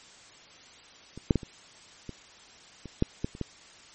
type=clicks; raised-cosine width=3 ms; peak=-27 / -7 / -12 / -27 / -24 / -27 / -9 / -15 / -29 / -17 dBFS; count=10; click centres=1.176 / 1.308 / 1.357 / 1.432 / 2.093 / 2.857 / 3.024 / 3.245 / 3.351 / 3.413 s; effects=white hiss -52 dBFS RMS until 3.94 s + MP3 32 kbps